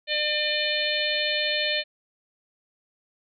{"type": "harmonic tone", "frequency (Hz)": 601, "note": "D5", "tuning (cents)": 40, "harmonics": [1, 3, 4, 5, 6, 7], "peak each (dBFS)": [-30, -30, -30, -30, -30, -30], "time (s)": [0.07, 1.84], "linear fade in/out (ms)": 50, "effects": []}